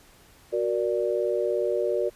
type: chord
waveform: sine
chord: Gb augmented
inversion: none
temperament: equal with one note detuned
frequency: 370 / 470.2 / 587.3 Hz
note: Gb4 / Bb4 / D5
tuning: 0 / +15 / 0 cents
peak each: -27 dBFS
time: 0.52-2.1 s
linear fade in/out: 20 ms
effects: pink hiss -55 dBFS RMS until 2.15 s + resampled to 32000 Hz